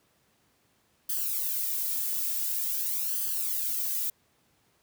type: noise with flanger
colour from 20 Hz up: violet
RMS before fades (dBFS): -30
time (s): 1.09-4.1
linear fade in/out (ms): 5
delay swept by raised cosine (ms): 0.64 to 2.34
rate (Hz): 0.47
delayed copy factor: +0.85
effects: pink hiss -68 dBFS RMS until 4.82 s + high-pass 80 Hz 12 dB/octave

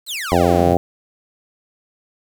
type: exponential sweep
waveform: sawtooth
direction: down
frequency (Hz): 4435 to 87.31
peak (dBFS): -20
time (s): 0.06-0.77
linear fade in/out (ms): 50
type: harmonic tone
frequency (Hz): 87.31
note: F2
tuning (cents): 0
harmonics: 1 / 2 / 3 / 4 / 5 / 6 / 7 / 8 / 9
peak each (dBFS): -21 / -21 / -21 / -21 / -21 / -21 / -21 / -21 / -21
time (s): 0.32-0.77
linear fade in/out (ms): 0
effects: 7-bit

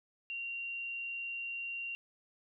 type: tone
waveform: sine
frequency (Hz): 2761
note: F7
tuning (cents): -20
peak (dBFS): -37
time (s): 0.3-1.95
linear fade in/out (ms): 0
effects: none

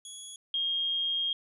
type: tone pair in turn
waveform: 10% pulse / sine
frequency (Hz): 3355 / 3236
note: G#7 / G#7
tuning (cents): +17 / -46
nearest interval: minor second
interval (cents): 63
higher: first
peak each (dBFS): -33 / -27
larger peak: second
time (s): 0.05-0.36 / 0.54-1.33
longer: second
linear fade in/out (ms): 2
effects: resampled to 24000 Hz

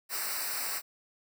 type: noise with comb filter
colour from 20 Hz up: white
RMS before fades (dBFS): -34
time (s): 0.09-0.82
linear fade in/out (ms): 50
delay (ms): 0.3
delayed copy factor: -1
effects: none

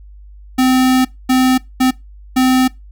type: tone bursts at uneven times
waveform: square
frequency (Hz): 257.7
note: C4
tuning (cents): -26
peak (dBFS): -10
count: 4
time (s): 0.58-1.05 / 1.29-1.58 / 1.8-1.91 / 2.36-2.68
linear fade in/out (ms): 10
effects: noise-tail reverb RT60 0.2 s tail -22 dB re dry + added 50 Hz sine -35 dBFS peak until 2.91 s

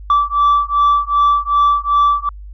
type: beating tone pair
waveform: sine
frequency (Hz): 1159 / 1161.6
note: D6 / D6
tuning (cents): -23 / -19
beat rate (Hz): 2.6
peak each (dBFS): -12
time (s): 0.1-2.29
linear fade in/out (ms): 2
effects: tanh soft clip ceiling -7 dBFS + added 50 Hz sine -30 dBFS peak until 2.53 s

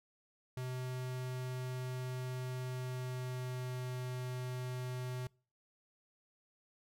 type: tone with pitch glide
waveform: square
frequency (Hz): 127.4 to 126.3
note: C3 to B2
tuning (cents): -46 to +39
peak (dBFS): -39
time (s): 0.57-5.27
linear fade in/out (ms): 2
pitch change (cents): -15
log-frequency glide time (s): 2.61-3.99
effects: noise-tail reverb RT60 0.4 s tail -25 dB re dry

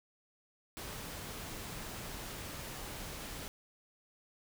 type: noise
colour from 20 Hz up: pink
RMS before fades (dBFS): -44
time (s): 0.77-3.48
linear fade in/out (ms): 0
effects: none

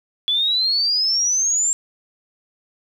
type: exponential sweep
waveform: sine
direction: up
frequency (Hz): 3413 to 7470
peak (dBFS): -16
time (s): 0.28-1.73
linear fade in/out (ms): 0
effects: 8-bit

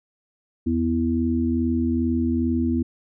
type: harmonic tone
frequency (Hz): 82.41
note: E2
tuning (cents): 0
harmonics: 1 / 3 / 4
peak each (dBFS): -26 / -21 / -26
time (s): 0.66-2.83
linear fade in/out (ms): 10
effects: none

